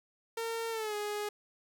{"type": "tone with pitch glide", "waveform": "sawtooth", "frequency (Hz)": [456.7, 416.4], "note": ["A#4", "G#4"], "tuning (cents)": [-36, 5], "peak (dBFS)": -30, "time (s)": [0.37, 1.29], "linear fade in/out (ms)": 5, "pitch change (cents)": -159, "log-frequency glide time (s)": [0.7, 0.95], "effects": []}